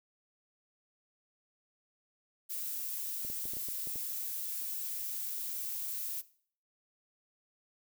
violet noise, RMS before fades -38 dBFS, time 2.49-6.22 s, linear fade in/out 20 ms
clicks, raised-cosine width 2 ms, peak -35 dBFS, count 8, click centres 3.249 / 3.301 / 3.455 / 3.536 / 3.569 / 3.686 / 3.872 / 3.958 s
effects noise-tail reverb RT60 0.5 s tail -18 dB re dry

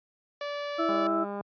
sawtooth tone, 579 Hz, D5, 25 cents flat, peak -28 dBFS, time 0.41-1.07 s, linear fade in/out 2 ms
harmonic tone, 329.6 Hz, E4, in tune, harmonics 1 / 2 / 4, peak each -28 / -31 / -29 dBFS, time 0.78-1.25 s, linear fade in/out 20 ms
click train, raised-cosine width 1 ms, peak -23 dBFS, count 106, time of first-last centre 0.89-1.41 s, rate 202 Hz
effects high-pass 100 Hz 12 dB/octave + resampled to 11025 Hz

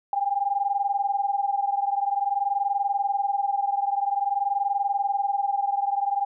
sine tone pair together, 795.5 / 816 Hz, G5 / G#5, +25 / -31 cents, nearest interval unison, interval 44 cents, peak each -24 / -26 dBFS, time 0.13-6.25 s, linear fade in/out 2 ms, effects none

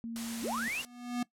sine tone, 230.3 Hz, A#3, 21 cents flat, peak -36 dBFS, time 0.04-0.68 s, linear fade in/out 0 ms
white noise, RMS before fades -41 dBFS, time 0.16-0.85 s, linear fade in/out 0 ms
sine linear sweep, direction up, 174.61 to 2905 Hz, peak -33 dBFS, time 0.42-0.82 s, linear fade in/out 10 ms
square tone with exponential growth, 243.5 Hz, B3, 24 cents flat, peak -29 dBFS, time 0.67-1.23 s, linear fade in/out 5 ms, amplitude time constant 120 ms
effects noise-tail reverb RT60 0.1 s tail -19 dB re dry + low-pass 11000 Hz 12 dB/octave

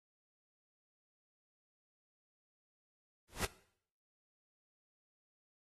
pink noise with exponential growth, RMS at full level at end -31 dBFS, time 3.28-3.45 s, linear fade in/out 2 ms, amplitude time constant 35 ms, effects noise-tail reverb RT60 0.6 s tail -18 dB re dry + AAC 32 kbps

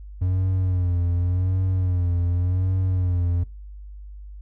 triangle tone with vibrato, 90.4 Hz, F#2, 40 cents flat, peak -17 dBFS, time 0.21-3.44 s, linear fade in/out 10 ms, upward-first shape sine, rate 0.88 Hz, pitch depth 64 cents each way, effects noise-tail reverb RT60 0.3 s tail -22 dB re dry + added 50 Hz sine -36 dBFS peak until 4.41 s

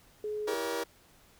sine tone, 423 Hz, G#4, 32 cents sharp, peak -32 dBFS, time 0.24-0.54 s, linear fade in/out 2 ms
sawtooth chord, E diminished seventh, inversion none, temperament just, 329.6 / 395.6 / 474.7 / 569.6 Hz, E4 / G4 / Bb4 / Db5, 0 / +16 / +31 / +47 cents, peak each -35 / -35 / -30 / -36 dBFS, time 0.47-0.84 s, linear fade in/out 10 ms
effects pink hiss -61 dBFS RMS until 1.39 s

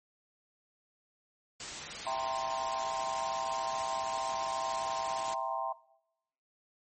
white noise, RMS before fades -40 dBFS, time 1.6-5.34 s, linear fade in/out 2 ms
sine chord, C dominant seventh, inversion first, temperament equal, 659.3 / 784 / 932.3 / 1046.5 Hz, E5 / G5 / Bb5 / C6, 0 / 0 / 0 / 0 cents, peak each -37 dBFS, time 2.06-5.73 s, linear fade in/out 10 ms
effects noise-tail reverb RT60 0.8 s tail -20 dB re dry + MP3 32 kbps

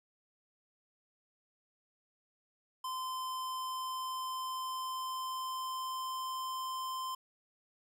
square tone with pitch glide, 1032 to 1038.6 Hz, C6 to C6, -24 to -13 cents, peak -37 dBFS, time 2.84-7.15 s, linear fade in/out 5 ms, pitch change +11 cents, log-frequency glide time 3.29-6.57 s, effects none

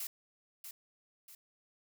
blue noise with echo, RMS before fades -40 dBFS, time 0-0.07 s, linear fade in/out 2 ms, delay 640 ms, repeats 2, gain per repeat -7 dB, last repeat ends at 1.35 s, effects none

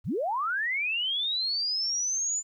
sine linear sweep, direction up, 51.91 to 7090 Hz, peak -26 dBFS, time 0.04-2.43 s, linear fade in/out 50 ms, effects 11-bit

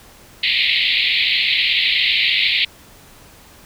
pink band-pass noise, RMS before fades -17 dBFS, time 0.43-2.65 s, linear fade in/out 5 ms, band 2000 to 4300 Hz, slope 96 dB/octave, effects pink hiss -45 dBFS RMS until 3.65 s

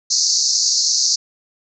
white band-pass noise, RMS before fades -17 dBFS, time 0.1-1.16 s, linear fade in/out 10 ms, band 4300 to 6700 Hz, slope 96 dB/octave, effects none

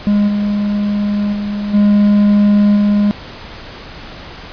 triangle tone with level steps, 205.7 Hz, G#3, 16 cents flat, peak -7 / -11 / -15 / -5 / -7 dBFS, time 0.07-3.11 s, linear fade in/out 0 ms, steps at 0.27 / 1.32 / 1.73 / 2.75 s, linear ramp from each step 20 ms, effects pink hiss -32 dBFS RMS until 4.52 s + resampled to 11025 Hz

